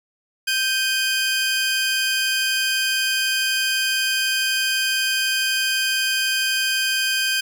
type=tone pair together; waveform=20% pulse; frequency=1568 / 2489 Hz; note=G6 / D#7; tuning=0 / 0 cents; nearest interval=minor sixth; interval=800 cents; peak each=-16 / -19 dBFS; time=0.47-7.41 s; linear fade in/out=10 ms; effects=none